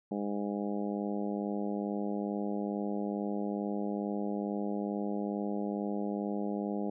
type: harmonic tone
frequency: 102.3 Hz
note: G#2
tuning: 26 cents flat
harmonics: 2 / 3 / 4 / 5 / 6 / 7 / 8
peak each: -34 / -38 / -40 / -42 / -44 / -45 / -46 dBFS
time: 0.11-6.9 s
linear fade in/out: 5 ms
effects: none